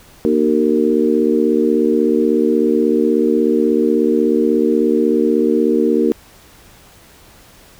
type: harmonic tone with a mistuned harmonic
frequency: 76.4 Hz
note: D#2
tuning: 31 cents flat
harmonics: 3 / 4 / 5 / 6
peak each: -17 / -17 / -17 / -17 dBFS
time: 0.25-6.12 s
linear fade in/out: 0 ms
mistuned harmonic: 3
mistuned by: +51 cents
effects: pink hiss -45 dBFS RMS until 7.79 s